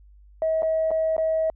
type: tone with dropouts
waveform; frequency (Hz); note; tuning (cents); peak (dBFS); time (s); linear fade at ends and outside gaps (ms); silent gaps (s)
sine; 640; D#5; +49; -19; 0.42-1.5; 1; 0.622-0.63 / 0.907-0.914 / 1.166-1.18
effects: tanh soft clip ceiling -15 dBFS + added 50 Hz sine -48 dBFS peak until 1.55 s